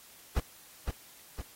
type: noise with echo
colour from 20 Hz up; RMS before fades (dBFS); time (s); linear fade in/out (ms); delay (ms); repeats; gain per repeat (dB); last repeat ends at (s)
brown; -27; 0.36-0.4; 5; 510; 2; -5; 1.42
effects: white hiss -55 dBFS RMS until 1.55 s + AAC 48 kbps